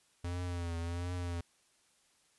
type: tone with vibrato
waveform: square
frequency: 86.6 Hz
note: F2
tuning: 14 cents flat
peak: -36 dBFS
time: 0.24-1.41 s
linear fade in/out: 5 ms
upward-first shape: triangle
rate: 1.4 Hz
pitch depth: 65 cents each way
effects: white hiss -70 dBFS RMS until 2.38 s + resampled to 24000 Hz